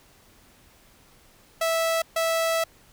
sawtooth tone bursts at uneven times, 656 Hz, E5, 9 cents flat, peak -18 dBFS, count 2, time 1.61-2.02 / 2.16-2.64 s, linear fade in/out 5 ms, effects pink hiss -56 dBFS RMS until 2.92 s

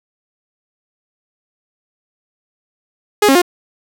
sawtooth tone with pitch steps, 416.4 / 270.6 / 354.9 Hz, G#4 / C#4 / F4, +5 / -42 / +28 cents, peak -4 dBFS, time 3.22-3.418 s, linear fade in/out 5 ms, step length 66 ms, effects none

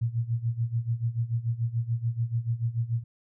sine tone with tremolo, 116.6 Hz, A#2, 1 cent sharp, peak -22 dBFS, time 0.01-3.04 s, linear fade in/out 10 ms, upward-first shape sine, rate 6.9 Hz, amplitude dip 85%, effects none

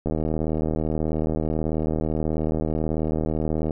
click train, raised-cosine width 2 ms, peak -12 dBFS, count 287, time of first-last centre 0.06-3.708 s, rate 78.4 Hz, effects none

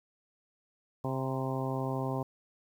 harmonic tone with a mistuned harmonic, 132.3 Hz, C3, 20 cents sharp, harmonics 1 / 2 / 3 / 4 / 5 / 6 / 7 / 8, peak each -34 / -37 / -39 / -40 / -41 / -42 / -42 / -43 dBFS, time 1.04-2.23 s, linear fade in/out 5 ms, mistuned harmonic 8, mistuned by -35 cents, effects 10-bit

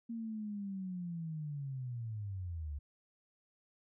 sine linear sweep, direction down, 233.1 to 69.3 Hz, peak -38 dBFS, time 0.09-2.79 s, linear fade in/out 10 ms, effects none

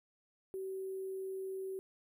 sine tone with sample-and-hold, 382 Hz, G4, 45 cents flat, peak -38 dBFS, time 0.54-1.79 s, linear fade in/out 0 ms, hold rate 11025 Hz, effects none

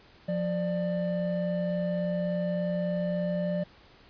triangle tone pair together, 176.8 / 593.9 Hz, F3 / D5, +22 / +19 cents, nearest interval octave + major sixth, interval 2097 cents, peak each -27 / -28 dBFS, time 0.28-3.64 s, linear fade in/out 10 ms, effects pink hiss -56 dBFS RMS until 4.09 s + resampled to 11025 Hz

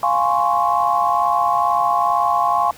sine chord, Db major seventh, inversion first, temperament equal, 698.5 / 830.6 / 1046.5 / 1108.7 Hz, F5 / Ab5 / C6 / Db6, 0 / 0 / 0 / 0 cents, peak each -20 dBFS, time 0.03-2.71 s, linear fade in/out 2 ms, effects pink hiss -42 dBFS RMS until 2.77 s + high-pass 60 Hz 12 dB/octave

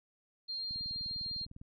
sine tone, 4202 Hz, C8, 7 cents sharp, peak -36 dBFS, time 0.48-1.46 s, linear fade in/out 20 ms
click train, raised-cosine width 5 ms, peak -37 dBFS, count 19, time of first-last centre 0.71-1.615 s, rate 19.9 Hz
effects none

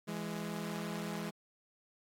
sawtooth tone pair together, 167.5 / 208.1 Hz, E3 / G#3, +28 / +4 cents, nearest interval major third, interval 376 cents, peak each -37 / -36 dBFS, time 0.07-1.31 s, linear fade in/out 20 ms, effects AAC 48 kbps

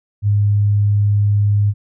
sine tone, 102.8 Hz, G#2, 17 cents flat, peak -11 dBFS, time 0.22-1.74 s, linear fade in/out 50 ms, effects none

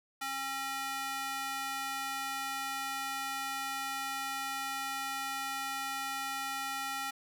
square tone with high-pass filter, 270 Hz, C#4, 45 cents flat, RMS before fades -37 dBFS, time 0.21-7.11 s, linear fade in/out 10 ms, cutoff 1100 Hz, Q 1.2, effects none

